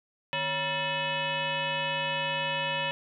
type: tone with frequency modulation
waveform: sine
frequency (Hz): 1765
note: A6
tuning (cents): +5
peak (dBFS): -27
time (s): 0.33-2.91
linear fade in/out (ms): 0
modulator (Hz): 403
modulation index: 3.5
effects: none